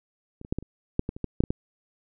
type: clicks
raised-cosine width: 3 ms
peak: -28 / -28 / -12 / -16 / -30 / -9 / -16 / -25 / -15 / -7 / -12 / -13 dBFS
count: 12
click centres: 0.414 / 0.449 / 0.525 / 0.586 / 0.626 / 0.994 / 1.091 / 1.165 / 1.243 / 1.405 / 1.438 / 1.505 s
effects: none